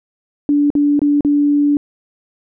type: tone with dropouts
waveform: sine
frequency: 290 Hz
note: D4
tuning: 22 cents flat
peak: -10 dBFS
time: 0.49-1.77 s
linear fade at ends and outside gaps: 1 ms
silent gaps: 0.703-0.752 / 0.993-1.017 / 1.208-1.248 s
effects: none